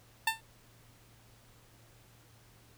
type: tone with exponential decay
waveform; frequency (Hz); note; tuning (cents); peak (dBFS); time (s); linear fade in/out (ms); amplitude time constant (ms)
15% pulse; 894; A5; +27; -17; 0.27-0.41; 5; 30
effects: added 115 Hz sine -62 dBFS peak until 2.77 s + pink hiss -62 dBFS RMS until 2.77 s